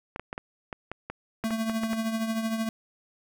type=clicks; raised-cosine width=0.5 ms; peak=-19 dBFS; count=12; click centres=0.161 / 0.196 / 0.329 / 0.379 / 0.728 / 0.916 / 1.1 / 1.439 / 1.507 / 1.697 / 1.835 / 1.932 s
type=tone with tremolo; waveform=square; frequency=223.4 Hz; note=A3; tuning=27 cents sharp; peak=-25 dBFS; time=1.44-2.69 s; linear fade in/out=2 ms; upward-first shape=triangle; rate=13 Hz; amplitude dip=60%
effects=none